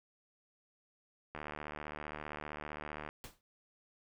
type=click train; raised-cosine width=0.5 ms; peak=-27 dBFS; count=132; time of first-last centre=1.35-3.09 s; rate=75.3 Hz
type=noise with exponential decay; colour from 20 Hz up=pink; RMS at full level=-44 dBFS; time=3.24-3.41 s; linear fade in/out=0 ms; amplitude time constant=36 ms
effects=none